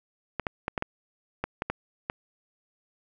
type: clicks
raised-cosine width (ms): 0.5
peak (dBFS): -13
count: 9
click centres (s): 0.397 / 0.468 / 0.681 / 0.778 / 0.824 / 1.44 / 1.621 / 1.7 / 2.099
effects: none

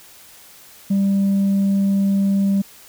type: tone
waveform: sine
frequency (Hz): 197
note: G3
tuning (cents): +9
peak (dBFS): -12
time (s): 0.9-2.62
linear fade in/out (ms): 10
effects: tanh soft clip ceiling -13 dBFS + white hiss -45 dBFS RMS until 2.88 s

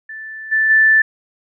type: tone with level steps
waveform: sine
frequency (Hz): 1760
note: A6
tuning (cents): 0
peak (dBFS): -28 / -12 / -8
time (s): 0.09-1.02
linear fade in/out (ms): 5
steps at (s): 0.51 / 0.69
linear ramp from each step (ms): 20
effects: none

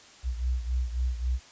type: beating tone pair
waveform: sine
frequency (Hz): 61.3 / 65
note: B1 / C2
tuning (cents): -12 / -11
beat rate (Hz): 3.7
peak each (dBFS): -27 / -32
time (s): 0.23-1.4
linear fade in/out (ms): 50
effects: white hiss -52 dBFS RMS until 1.51 s + resampled to 16000 Hz

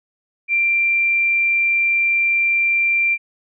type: tone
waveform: sine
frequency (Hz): 2365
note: D7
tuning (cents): +12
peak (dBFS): -14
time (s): 0.48-3.18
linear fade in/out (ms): 50
effects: none

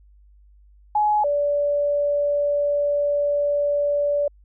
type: tone pair in turn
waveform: sine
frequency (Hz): 842 / 578.7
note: G#5 / D5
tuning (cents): +24 / -26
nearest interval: tritone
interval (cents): 650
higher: first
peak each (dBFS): -16 / -18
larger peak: first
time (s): 0.95-1.24 / 1.24-4.28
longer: second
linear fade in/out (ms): 5
effects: added 50 Hz sine -49 dBFS peak until 4.44 s

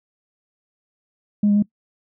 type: tone with pitch steps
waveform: sine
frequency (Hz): 207.1 / 204.3 / 207.3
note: G#3 / G#3 / G#3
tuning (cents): -5 / -28 / -3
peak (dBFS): -12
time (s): 1.43-1.625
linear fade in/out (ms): 5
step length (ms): 65
effects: noise-tail reverb RT60 0.1 s tail -22 dB re dry + tanh soft clip ceiling -10 dBFS

